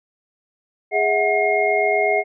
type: tone cluster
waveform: sine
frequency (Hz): 413.7 / 646 / 734 / 2141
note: G#4 / E5 / F#5 / C7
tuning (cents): -7 / -35 / -14 / +39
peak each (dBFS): -21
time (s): 0.91-2.24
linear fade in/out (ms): 50
effects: none